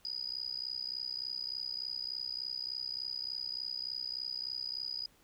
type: tone with amplitude modulation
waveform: sine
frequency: 4932 Hz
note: D#8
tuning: 16 cents flat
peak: -32 dBFS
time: 0.05-5.06 s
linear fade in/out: 0 ms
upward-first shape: sine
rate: 63.4 Hz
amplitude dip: 100%
effects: pink hiss -66 dBFS RMS until 5.23 s